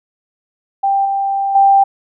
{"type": "tone with level steps", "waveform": "sine", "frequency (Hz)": 788, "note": "G5", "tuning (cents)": 9, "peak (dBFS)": [-11, -14, -6], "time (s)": [0.83, 1.84], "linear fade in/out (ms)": 10, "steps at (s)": [1.05, 1.55], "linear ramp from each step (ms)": 5, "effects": []}